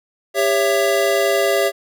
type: chord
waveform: square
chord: C# diminished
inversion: second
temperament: just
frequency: 399.1 / 554.4 / 665.2 Hz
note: G4 / C#5 / E5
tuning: +31 / 0 / +16 cents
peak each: -20 dBFS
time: 0.34-1.72 s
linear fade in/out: 50 ms
effects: none